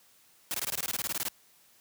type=noise bursts; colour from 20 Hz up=white; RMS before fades=-32 dBFS; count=15; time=0.51-1.284 s; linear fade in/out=0 ms; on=32 ms; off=21 ms; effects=white hiss -62 dBFS RMS until 1.8 s + high-pass 60 Hz 12 dB/octave